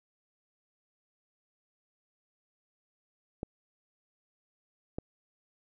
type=clicks; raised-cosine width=2 ms; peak=-21 dBFS; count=2; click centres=3.431 / 4.985 s; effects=none